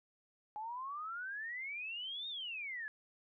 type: exponential two-way sweep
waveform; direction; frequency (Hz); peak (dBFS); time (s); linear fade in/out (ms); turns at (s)
sine; up then down; 832 to 3729 to 1681; -40; 0.56-2.88; 0; 2.28
effects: none